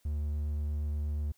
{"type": "tone", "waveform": "triangle", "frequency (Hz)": 74.3, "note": "D2", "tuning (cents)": 21, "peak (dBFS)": -28, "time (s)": [0.05, 1.32], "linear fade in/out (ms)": 5, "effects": ["white hiss -70 dBFS RMS until 1.37 s"]}